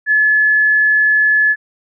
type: tone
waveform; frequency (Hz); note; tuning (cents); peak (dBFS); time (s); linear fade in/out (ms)
sine; 1716; A6; -44; -9; 0.06-1.56; 50
effects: none